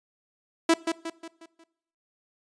sawtooth tone with echo, 329.6 Hz, E4, in tune, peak -13 dBFS, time 0.69-0.74 s, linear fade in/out 5 ms, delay 180 ms, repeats 5, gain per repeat -7 dB, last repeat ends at 1.64 s, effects noise-tail reverb RT60 0.8 s tail -22 dB re dry + resampled to 22050 Hz

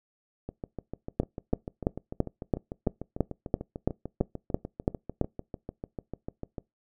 two click trains, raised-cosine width 2 ms, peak -10 / -22 dBFS, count 13 / 42, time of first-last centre 1.2-5.213 / 0.49-6.582 s, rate 2.99 / 6.73 Hz, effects noise-tail reverb RT60 0.2 s tail -23 dB re dry

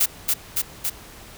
blue noise with echo, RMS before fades -18 dBFS, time 0-0.06 s, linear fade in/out 10 ms, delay 280 ms, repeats 3, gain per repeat -2 dB, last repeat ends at 0.9 s, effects pink hiss -43 dBFS RMS until 1.37 s

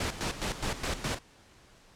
pink noise with tremolo, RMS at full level -31 dBFS, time 0-1.19 s, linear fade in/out 5 ms, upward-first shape square, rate 4.8 Hz, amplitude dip 70%, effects pink hiss -58 dBFS RMS until 1.95 s + low-pass 8000 Hz 12 dB/octave

